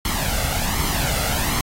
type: noise with flanger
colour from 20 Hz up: pink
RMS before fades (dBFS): -22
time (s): 0.05-1.61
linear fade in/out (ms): 2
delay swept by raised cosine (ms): 0.94 to 1.47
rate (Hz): 1.3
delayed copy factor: +0.6
effects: AAC 48 kbps